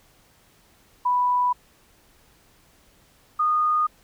sine tone pair in turn, 987.8 / 1229.2 Hz, B5 / D#6, 0 / -21 cents, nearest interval major third, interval 379 cents, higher second, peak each -18 dBFS, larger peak neither, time 1.05-1.53 / 3.39-3.87 s, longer neither, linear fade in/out 10 ms, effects pink hiss -58 dBFS RMS until 4.03 s

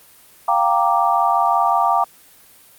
sine chord, G minor seventh, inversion third, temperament equal, 698.5 / 784 / 932.3 / 1174.7 Hz, F5 / G5 / Bb5 / D6, 0 / 0 / 0 / 0 cents, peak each -19 dBFS, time 0.48-2.04 s, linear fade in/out 5 ms, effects white hiss -48 dBFS RMS until 2.78 s + Opus 32 kbps

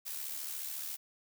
blue noise with amplitude modulation, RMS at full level -38 dBFS, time 0.05-0.97 s, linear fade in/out 20 ms, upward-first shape sine, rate 74.2 Hz, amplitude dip 50%, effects none

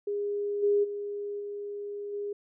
sine tone with level steps, 408.7 Hz, G#4, 28 cents flat, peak -28 / -21 / -32 / -34 / -31 dBFS, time 0.07-2.33 s, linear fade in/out 5 ms, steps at 0.62 / 0.83 / 1.39 / 2.12 s, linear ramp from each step 20 ms, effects none

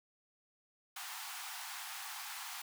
pink high-pass noise, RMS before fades -45 dBFS, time 0.96-2.62 s, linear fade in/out 5 ms, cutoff 740 Hz, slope 96 dB/octave, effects none

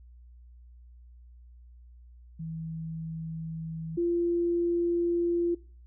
sine tone pair in turn, 161.9 / 344.2 Hz, E3 / F4, -31 / -25 cents, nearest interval octave + minor second, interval 1306 cents, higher second, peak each -34 / -24 dBFS, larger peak second, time 2.39-3.97 / 3.97-5.55 s, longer neither, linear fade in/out 10 ms, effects noise-tail reverb RT60 0.4 s tail -20 dB re dry + added 60 Hz sine -49 dBFS peak until 5.86 s

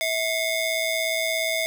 sawtooth ring-modulated tone, 1413 Hz, F6, 20 cents sharp, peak -16 dBFS, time 0.01-1.66 s, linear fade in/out 0 ms, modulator 765 Hz, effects none

